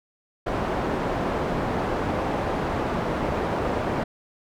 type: low-pass noise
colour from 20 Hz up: white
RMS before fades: -26 dBFS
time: 0.46-4.04 s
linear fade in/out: 10 ms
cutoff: 770 Hz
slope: 12 dB/octave
effects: none